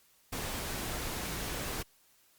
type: noise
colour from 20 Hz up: pink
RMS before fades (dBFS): -37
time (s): 0.32-1.83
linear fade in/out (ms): 10
effects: white hiss -66 dBFS RMS until 2.38 s + Opus 48 kbps